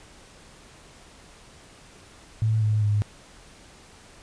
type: tone with pitch steps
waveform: sine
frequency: 110 / 106.99 / 104.07 Hz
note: A2 / A2 / G#2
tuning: 0 / -48 / +4 cents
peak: -19 dBFS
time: 2.42-3.02 s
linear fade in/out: 0 ms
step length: 200 ms
effects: pink hiss -50 dBFS RMS until 4.22 s + resampled to 22050 Hz